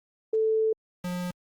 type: tone pair in turn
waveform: sine / square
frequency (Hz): 440 / 178.7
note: A4 / F3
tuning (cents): 0 / +40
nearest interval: octave + major third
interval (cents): 1560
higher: first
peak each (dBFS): -21 / -30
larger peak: first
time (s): 0.33-0.73 / 1.04-1.31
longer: first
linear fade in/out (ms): 5
effects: Opus 24 kbps